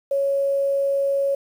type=tone; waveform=sine; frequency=554.4 Hz; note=C#5; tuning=in tune; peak=-18 dBFS; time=0.11-1.35 s; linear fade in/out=5 ms; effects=8-bit